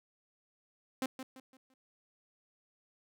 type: tone with echo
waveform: sawtooth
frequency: 261.6 Hz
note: C4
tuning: in tune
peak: -28 dBFS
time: 1.02-1.06 s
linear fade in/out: 2 ms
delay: 170 ms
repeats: 4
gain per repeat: -9 dB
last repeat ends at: 1.74 s
effects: none